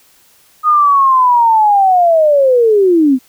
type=linear sweep; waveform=sine; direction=down; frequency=1244.5 to 246.9 Hz; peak=-6 dBFS; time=0.63-3.19 s; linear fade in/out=50 ms; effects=white hiss -49 dBFS RMS until 3.28 s